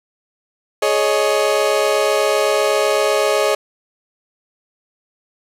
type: chord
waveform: 35% pulse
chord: Ab suspended fourth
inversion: none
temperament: equal with one note detuned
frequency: 420.6 / 554.4 / 622.3 Hz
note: Ab4 / Db5 / Eb5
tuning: +22 / 0 / 0 cents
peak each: -17 dBFS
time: 0.82-3.55 s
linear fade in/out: 5 ms
effects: low-pass 11000 Hz 12 dB/octave + 7-bit